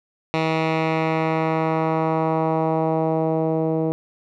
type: tone with low-pass filter sweep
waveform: 10% pulse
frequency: 160.1 Hz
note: D#3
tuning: 50 cents sharp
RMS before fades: -21 dBFS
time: 0.34-3.92 s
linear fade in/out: 0 ms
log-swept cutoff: 3200 to 470 Hz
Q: 1.3
effects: none